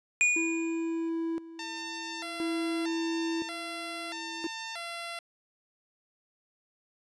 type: tone with exponential decay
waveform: square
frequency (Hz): 2452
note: D#7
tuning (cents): -26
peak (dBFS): -20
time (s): 0.21-1.09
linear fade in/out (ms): 0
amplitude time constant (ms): 190
type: tone with tremolo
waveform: triangle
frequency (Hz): 329.6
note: E4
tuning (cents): 0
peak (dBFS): -27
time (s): 0.36-4.47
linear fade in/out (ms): 5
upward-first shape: square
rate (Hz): 0.49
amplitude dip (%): 80
type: tone with vibrato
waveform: 10% pulse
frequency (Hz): 784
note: G5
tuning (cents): 0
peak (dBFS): -28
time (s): 1.59-5.19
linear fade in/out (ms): 2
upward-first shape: square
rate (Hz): 0.79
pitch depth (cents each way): 240
effects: resampled to 22050 Hz